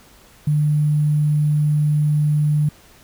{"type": "tone with sample-and-hold", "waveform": "sine", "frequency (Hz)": 150, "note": "D3", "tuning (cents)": 37, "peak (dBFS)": -14, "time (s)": [0.47, 2.69], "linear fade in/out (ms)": 5, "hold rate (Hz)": 11025, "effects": ["pink hiss -49 dBFS RMS until 3.03 s"]}